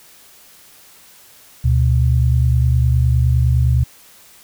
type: tone pair together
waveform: sine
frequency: 73 / 122.77 Hz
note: D2 / B2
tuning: -10 / -10 cents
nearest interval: major sixth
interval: 900 cents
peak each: -14 dBFS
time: 1.64-3.84 s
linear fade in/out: 10 ms
effects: white hiss -46 dBFS RMS until 4.43 s